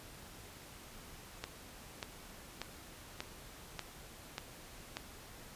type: click train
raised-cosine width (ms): 0.2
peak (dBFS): -21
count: 7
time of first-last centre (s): 1.44-4.969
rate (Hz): 1.7
effects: pink hiss -53 dBFS RMS until 5.55 s + resampled to 32000 Hz